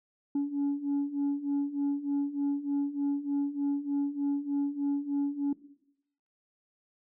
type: beating tone pair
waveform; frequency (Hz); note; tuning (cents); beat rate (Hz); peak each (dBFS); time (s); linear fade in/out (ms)
sine; 281.4 / 284.7; C#4 / C#4; +26 / +46; 3.3; -31 / -27; 0.35-5.53; 5
effects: noise-tail reverb RT60 0.8 s tail -18 dB re dry + tanh soft clip ceiling -24 dBFS